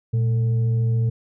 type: tone with frequency modulation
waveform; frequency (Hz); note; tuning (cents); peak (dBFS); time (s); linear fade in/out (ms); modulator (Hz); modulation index
sine; 116.54; A#2; 0; -17; 0.13-1.1; 10; 330; 0.23
effects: none